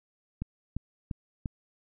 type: click train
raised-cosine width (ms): 5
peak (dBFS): -20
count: 4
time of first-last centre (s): 0.42-1.458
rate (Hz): 2.89
effects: none